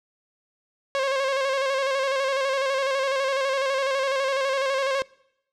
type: tone with vibrato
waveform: sawtooth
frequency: 540 Hz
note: C#5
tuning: 45 cents flat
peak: -18 dBFS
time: 0.95-5.02 s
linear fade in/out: 0 ms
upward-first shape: square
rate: 12 Hz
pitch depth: 39 cents each way
effects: noise-tail reverb RT60 0.8 s tail -24 dB re dry + low-pass 5000 Hz 12 dB/octave